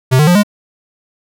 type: tone with pitch steps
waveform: square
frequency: 129.4 / 151.24 / 176.77 / 206.6 Hz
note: C3 / D#3 / F3 / G#3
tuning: -19 / -49 / +21 / -9 cents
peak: -7 dBFS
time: 0.11-0.434 s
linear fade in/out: 20 ms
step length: 81 ms
effects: none